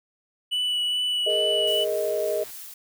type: tone with vibrato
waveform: triangle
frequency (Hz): 2960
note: F#7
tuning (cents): 0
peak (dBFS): -21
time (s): 0.51-1.85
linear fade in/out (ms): 20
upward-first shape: triangle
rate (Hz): 2.4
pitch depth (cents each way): 13
type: chord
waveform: sine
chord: Ab suspended second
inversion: none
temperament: just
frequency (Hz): 415.3 / 467.2 / 623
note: Ab4 / Bb4 / Eb5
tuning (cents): 0 / +4 / +2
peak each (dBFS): -28 / -30 / -25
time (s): 1.26-2.44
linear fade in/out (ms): 10
type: click train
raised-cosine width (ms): 0.2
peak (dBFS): -30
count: 149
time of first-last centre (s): 1.3-2.503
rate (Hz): 123
type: noise with tremolo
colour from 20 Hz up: blue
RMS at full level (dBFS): -39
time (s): 1.67-2.74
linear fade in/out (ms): 5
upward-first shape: sine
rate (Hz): 3.6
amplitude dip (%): 25
effects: none